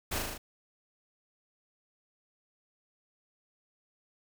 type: noise with echo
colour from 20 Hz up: pink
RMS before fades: -33 dBFS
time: 0.11-0.19 s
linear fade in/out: 10 ms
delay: 38 ms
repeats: 5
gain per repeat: -2 dB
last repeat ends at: 0.38 s
effects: none